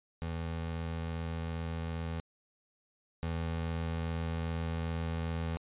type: tone pair in turn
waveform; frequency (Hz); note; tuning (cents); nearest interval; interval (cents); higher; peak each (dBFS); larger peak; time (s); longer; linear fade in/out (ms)
25% pulse; 82.5 / 82.5; E2 / E2; +2 / +2; unison; 0; neither; -31 / -29; second; 0.22-2.2 / 3.23-5.57; second; 0
effects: resampled to 8000 Hz